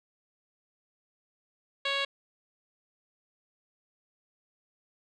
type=tone with low-pass filter; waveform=10% pulse; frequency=554.4 Hz; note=C#5; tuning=in tune; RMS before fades=-30 dBFS; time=1.85-2.05 s; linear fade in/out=5 ms; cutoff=4000 Hz; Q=2.7; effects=none